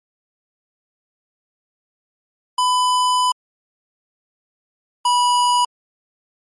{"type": "tone pair in turn", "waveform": "square", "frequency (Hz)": [1000, 977.7], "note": ["B5", "B5"], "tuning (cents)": [21, -18], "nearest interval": "unison", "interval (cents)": 39, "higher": "first", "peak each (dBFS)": [-15, -14], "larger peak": "second", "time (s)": [[2.58, 3.32], [5.05, 5.65]], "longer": "first", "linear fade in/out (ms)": 5, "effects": ["MP3 48 kbps"]}